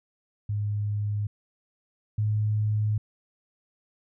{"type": "tone pair in turn", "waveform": "sine", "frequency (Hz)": [103.83, 106.44], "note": ["G#2", "G#2"], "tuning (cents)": [0, 43], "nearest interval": "unison", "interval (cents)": 43, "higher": "second", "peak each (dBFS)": [-25, -22], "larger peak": "second", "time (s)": [[0.49, 1.27], [2.18, 2.98]], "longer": "second", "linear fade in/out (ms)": 5, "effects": []}